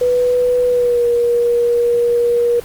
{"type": "tone with pitch glide", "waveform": "sine", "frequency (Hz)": [493.9, 476.5], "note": ["B4", "A#4"], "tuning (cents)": [0, 38], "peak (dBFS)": -11, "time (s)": [0.01, 2.6], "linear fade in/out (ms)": 5, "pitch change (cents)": -62, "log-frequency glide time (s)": [0.68, 1.06], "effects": ["pink hiss -36 dBFS RMS until 2.64 s", "Opus 48 kbps"]}